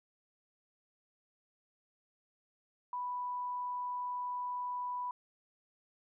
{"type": "tone", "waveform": "sine", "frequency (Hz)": 987.8, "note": "B5", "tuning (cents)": 0, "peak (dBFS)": -35, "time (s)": [2.93, 5.11], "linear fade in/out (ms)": 2, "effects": []}